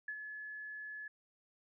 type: tone with ADSR envelope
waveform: sine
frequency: 1710 Hz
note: A6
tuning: 50 cents flat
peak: -37 dBFS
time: 0.08-1.08 s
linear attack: 4 ms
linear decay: 66 ms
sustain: -6 dB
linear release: 5 ms
effects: none